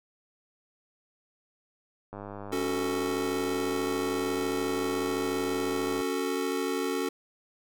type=click train; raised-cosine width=1 ms; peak=-26 dBFS; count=393; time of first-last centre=2.13-6.011 s; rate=101 Hz
type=chord; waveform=square; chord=F# minor; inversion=second; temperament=just; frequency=277.5 / 370 / 444 Hz; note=C#4 / F#4 / A4; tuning=+2 / 0 / +16 cents; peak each=-33 dBFS; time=2.52-7.09 s; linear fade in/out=5 ms
effects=none